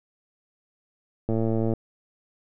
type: click train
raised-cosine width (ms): 2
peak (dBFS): -13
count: 51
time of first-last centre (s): 1.29-1.736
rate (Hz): 112
effects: none